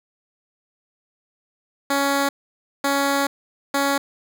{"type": "tone bursts at uneven times", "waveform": "10% pulse", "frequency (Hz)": 279.1, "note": "C#4", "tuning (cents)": 12, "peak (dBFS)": -10, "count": 3, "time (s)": [[1.9, 2.29], [2.84, 3.27], [3.74, 3.98]], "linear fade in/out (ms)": 5, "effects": []}